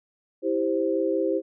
sine chord, C major, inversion first, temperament just, 327 / 392.4 / 523.3 Hz, E4 / G4 / C5, -14 / +2 / 0 cents, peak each -26 dBFS, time 0.42-1.42 s, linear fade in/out 50 ms, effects none

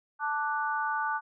sine chord, D major, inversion second, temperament equal, 880 / 1174.7 / 1480 Hz, A5 / D6 / F#6, 0 / 0 / 0 cents, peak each -31 / -33 / -32 dBFS, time 0.19-1.21 s, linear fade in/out 50 ms, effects none

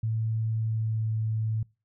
sine tone with pitch glide, 111.3 to 110.15 Hz, A2 to A2, +20 to +2 cents, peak -25 dBFS, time 0.03-1.63 s, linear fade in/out 5 ms, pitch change -18 cents, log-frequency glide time 0.52-1.13 s, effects noise-tail reverb RT60 0.3 s tail -25 dB re dry

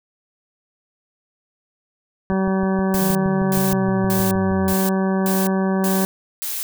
harmonic tone, 190.9 Hz, G3, 46 cents flat, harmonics 1 / 2 / 3 / 4 / 5 / 6 / 8 / 9, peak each -18 / -24 / -28 / -30 / -32 / -34 / -36 / -37 dBFS, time 2.3-6.05 s, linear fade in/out 0 ms
click train, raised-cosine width 5 ms, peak -19 dBFS, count 15, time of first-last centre 2.32-4.514 s, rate 6.38 Hz
blue noise bursts, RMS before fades -26 dBFS, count 7, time 2.94-6.63 s, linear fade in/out 0 ms, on 210 ms, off 370 ms
triangle linear sweep, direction down, 166.5 to 83.6 Hz, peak -24 dBFS, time 3.01-4.73 s, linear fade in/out 0 ms
effects none

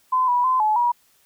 sine tone with pitch steps, 1022 / 977 / 1027 / 857 / 962 Hz, C6 / B5 / C6 / A5 / B5, -41 / -19 / -33 / -46 / -46 cents, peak -16 dBFS, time 0.12-0.92 s, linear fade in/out 10 ms, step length 160 ms, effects white hiss -60 dBFS RMS until 1.25 s

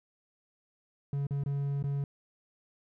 triangle tone with dropouts, 140.7 Hz, C#3, 26 cents sharp, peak -27 dBFS, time 1.13-2.04 s, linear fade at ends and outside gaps 2 ms, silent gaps 1.268-1.308 / 1.437-1.461 / 1.826-1.839 s, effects none

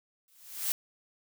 blue noise with exponential growth, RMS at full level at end -27 dBFS, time 0.28-0.72 s, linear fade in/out 0 ms, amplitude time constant 94 ms, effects none

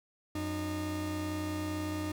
40% pulse tone pair together, 91 / 306.1 Hz, F#2 / D#4, -28 / -28 cents, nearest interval octave + major sixth, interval 2100 cents, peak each -37 / -34 dBFS, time 0.35-2.12 s, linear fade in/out 5 ms, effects none

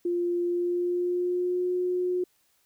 sine tone with pitch glide, 349.2 to 361.1 Hz, F4 to F#4, 0 to -42 cents, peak -24 dBFS, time 0.05-2.24 s, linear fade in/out 5 ms, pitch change +58 cents, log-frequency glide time 0.44-1.71 s, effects white hiss -68 dBFS RMS until 2.65 s

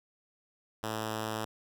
5% pulse tone, 109.5 Hz, A2, 8 cents flat, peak -22 dBFS, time 0.83-1.45 s, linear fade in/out 5 ms, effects none

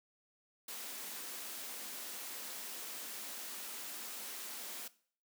white high-pass noise, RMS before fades -45 dBFS, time 0.68-4.88 s, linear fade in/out 5 ms, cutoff 190 Hz, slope 96 dB/octave, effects noise-tail reverb RT60 0.5 s tail -19 dB re dry

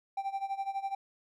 triangle tone with tremolo, 784 Hz, G5, in tune, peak -27 dBFS, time 0.17-0.95 s, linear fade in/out 5 ms, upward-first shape sine, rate 12 Hz, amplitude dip 85%, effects tanh soft clip ceiling -23 dBFS

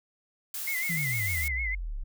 blue noise, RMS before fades -35 dBFS, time 0.54-1.48 s, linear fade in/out 2 ms
sine tone with vibrato, 2093 Hz, C7, in tune, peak -29 dBFS, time 0.67-1.75 s, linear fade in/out 5 ms, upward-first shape sine, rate 6.6 Hz, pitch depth 81 cents each way
sine exponential sweep, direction down, 177.1 to 30.24 Hz, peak -31 dBFS, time 0.89-2.04 s, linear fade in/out 10 ms
effects none

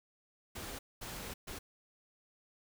pink noise bursts at uneven times, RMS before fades -44 dBFS, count 3, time 0.55-0.79 / 1.01-1.34 / 1.47-1.59 s, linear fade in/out 10 ms, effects none

